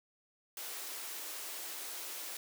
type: high-pass noise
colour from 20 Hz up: white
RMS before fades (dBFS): -43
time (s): 0.57-2.37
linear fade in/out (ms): 2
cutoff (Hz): 290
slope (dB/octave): 48
effects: none